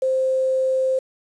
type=tone with quantisation; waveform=sine; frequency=523.3 Hz; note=C5; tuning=in tune; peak=-17 dBFS; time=0.02-0.99 s; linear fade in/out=5 ms; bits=7; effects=resampled to 24000 Hz